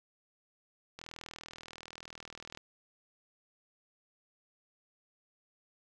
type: click train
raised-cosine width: 0.2 ms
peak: -28 dBFS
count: 65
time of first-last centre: 0.99-2.574 s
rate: 40.4 Hz
effects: none